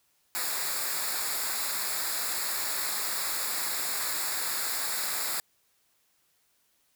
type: noise with comb filter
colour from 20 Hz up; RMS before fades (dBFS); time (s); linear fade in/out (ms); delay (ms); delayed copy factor
white; -31; 0.35-5.4; 0; 0.33; -0.75
effects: white hiss -70 dBFS RMS until 6.95 s